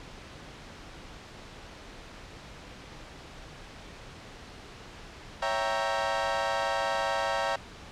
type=chord; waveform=30% pulse; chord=C# diminished seventh; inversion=none; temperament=equal; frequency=554.4 / 659.3 / 784 / 932.3 Hz; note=C#5 / E5 / G5 / Bb5; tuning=0 / 0 / 0 / 0 cents; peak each=-30 dBFS; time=5.42-7.56 s; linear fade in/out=5 ms; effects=pink hiss -46 dBFS RMS until 7.91 s + low-pass 5000 Hz 12 dB/octave